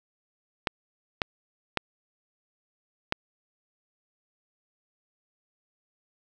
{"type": "clicks", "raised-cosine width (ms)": 0.3, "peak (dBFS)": -8, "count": 4, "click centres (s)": [0.672, 1.218, 1.773, 3.124], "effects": []}